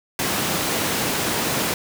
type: high-pass noise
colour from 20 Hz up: pink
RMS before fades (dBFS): -23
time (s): 0.19-1.74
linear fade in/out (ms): 2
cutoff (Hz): 150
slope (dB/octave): 12
effects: none